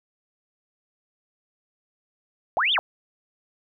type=linear two-way sweep; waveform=sine; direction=up then down; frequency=570 to 3675 to 570 Hz; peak=-19 dBFS; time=2.57-2.79 s; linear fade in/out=0 ms; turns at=2.73 s; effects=none